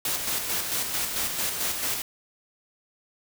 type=noise with tremolo; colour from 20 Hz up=white; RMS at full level=-27 dBFS; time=0.05-2.02 s; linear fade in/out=2 ms; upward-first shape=square; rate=4.5 Hz; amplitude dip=40%; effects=none